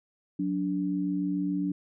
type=tone pair together; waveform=sine; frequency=182.9 / 290 Hz; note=F#3 / D4; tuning=-20 / -22 cents; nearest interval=minor sixth; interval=798 cents; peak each=-30 / -28 dBFS; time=0.39-1.72 s; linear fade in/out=5 ms; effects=none